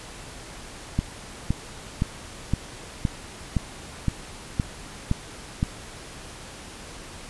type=click train; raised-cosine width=5 ms; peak=-9 dBFS; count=10; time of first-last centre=0.99-5.629 s; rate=1.94 Hz; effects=pink hiss -41 dBFS RMS until 7.29 s + resampled to 24000 Hz